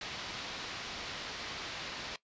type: low-pass noise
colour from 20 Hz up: white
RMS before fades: -42 dBFS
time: 0.01-2.16 s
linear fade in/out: 2 ms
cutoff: 4800 Hz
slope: 24 dB/octave
effects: noise-tail reverb RT60 0.1 s tail -18 dB re dry + resampled to 16000 Hz